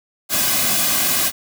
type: noise with comb filter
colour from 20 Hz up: white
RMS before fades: -18 dBFS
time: 0.29-1.32 s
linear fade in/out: 50 ms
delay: 2.2 ms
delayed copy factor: -0.7
effects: none